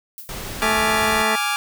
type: noise with exponential decay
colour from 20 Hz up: violet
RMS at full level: -33 dBFS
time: 0.18-0.48 s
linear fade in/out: 0 ms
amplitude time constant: 64 ms
type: noise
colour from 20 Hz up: pink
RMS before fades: -31 dBFS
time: 0.29-1.22 s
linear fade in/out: 0 ms
type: harmonic tone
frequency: 218.6 Hz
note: A3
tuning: 11 cents flat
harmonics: 1 / 2 / 3 / 4 / 5 / 6 / 8 / 9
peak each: -28 / -27 / -27 / -26 / -29 / -29 / -29 / -27 dBFS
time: 0.62-1.36 s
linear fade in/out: 10 ms
type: chord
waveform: 20% pulse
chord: D diminished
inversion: second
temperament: equal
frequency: 830.6 / 1174.7 / 1396.9 Hz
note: Ab5 / D6 / F6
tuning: 0 / 0 / 0 cents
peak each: -19 / -19 / -21 dBFS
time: 0.62-1.56 s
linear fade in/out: 0 ms
effects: none